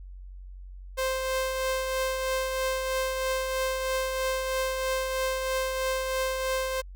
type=tone with tremolo; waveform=sawtooth; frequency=523.3 Hz; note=C5; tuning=in tune; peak=-21 dBFS; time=0.97-6.82 s; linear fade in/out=20 ms; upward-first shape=triangle; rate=3.1 Hz; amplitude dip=40%; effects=added 46 Hz sine -40 dBFS peak until 6.95 s